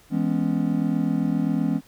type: chord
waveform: triangle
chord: C# minor seventh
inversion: first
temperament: just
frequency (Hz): 166.31 / 207.9 / 249.5 / 277.2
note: E3 / G#3 / B3 / C#4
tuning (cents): +16 / +2 / +18 / 0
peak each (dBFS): -24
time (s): 0.1-1.81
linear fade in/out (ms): 50
effects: pink hiss -55 dBFS RMS until 1.87 s